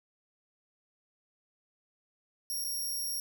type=tone with dropouts; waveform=10% pulse; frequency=5588 Hz; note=F8; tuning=in tune; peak=-27 dBFS; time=2.5-3.2 s; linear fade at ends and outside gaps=1 ms; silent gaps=2.642-2.647 s; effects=none